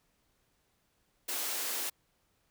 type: high-pass noise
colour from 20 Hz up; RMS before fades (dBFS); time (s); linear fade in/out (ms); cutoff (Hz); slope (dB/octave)
white; -35; 1.28-1.9; 10; 250; 48
effects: pink hiss -74 dBFS RMS until 2.5 s